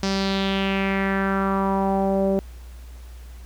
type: tone with low-pass filter sweep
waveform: sawtooth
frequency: 194.4 Hz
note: G3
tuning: 14 cents flat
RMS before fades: -22 dBFS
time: 0.03-2.39 s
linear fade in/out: 0 ms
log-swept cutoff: 5400 to 510 Hz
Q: 3.4
effects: added 60 Hz sine -37 dBFS peak until 3.45 s + pink hiss -52 dBFS RMS until 3.45 s